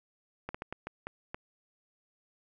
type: slowing click train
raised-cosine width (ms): 0.5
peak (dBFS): -22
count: 7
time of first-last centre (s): 0.49-1.345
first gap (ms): 55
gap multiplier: 1.38
effects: none